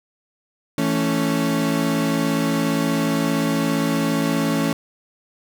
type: chord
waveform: 35% pulse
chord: A major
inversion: second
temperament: equal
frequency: 164.81 / 220 / 277.2 Hz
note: E3 / A3 / C#4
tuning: 0 / 0 / 0 cents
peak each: -22 / -22 / -20 dBFS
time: 0.78-4.73 s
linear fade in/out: 2 ms
effects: none